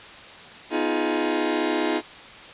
sawtooth chord, F half-diminished seventh, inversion second, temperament just, 251.4 / 314.3 / 349.2 / 419.1 Hz, Cb4 / Eb4 / F4 / Ab4, +31 / +18 / 0 / +16 cents, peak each -27 / -21 / -23 / -24 dBFS, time 0.7-2.02 s, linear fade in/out 50 ms, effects white hiss -42 dBFS RMS until 2.53 s + resampled to 8000 Hz

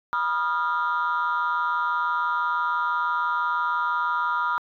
sine tone cluster, 972 / 1226 / 1392 Hz, B5 / D#6 / F6, -28 / -26 / -6 cents, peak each -25 dBFS, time 0.13-4.58 s, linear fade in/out 0 ms, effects tanh soft clip ceiling -17 dBFS

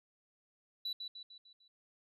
sine tone with echo, 3951 Hz, B7, in tune, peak -34 dBFS, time 0.85-0.93 s, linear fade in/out 5 ms, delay 150 ms, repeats 5, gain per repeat -6 dB, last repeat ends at 1.68 s, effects tanh soft clip ceiling -34 dBFS

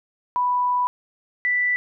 sine tone pair in turn, 987.8 / 1975.6 Hz, B5 / B6, 0 / 0 cents, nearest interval octave, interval 1200 cents, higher second, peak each -18 / -18 dBFS, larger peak neither, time 0.36-0.87 / 1.45-1.76 s, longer first, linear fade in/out 0 ms, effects none

